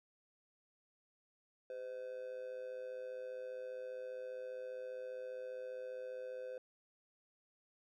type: tone with amplitude modulation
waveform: triangle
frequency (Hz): 510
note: C5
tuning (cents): -44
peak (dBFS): -38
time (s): 1.7-6.58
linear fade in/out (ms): 2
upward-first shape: sine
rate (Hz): 115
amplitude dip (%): 65
effects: none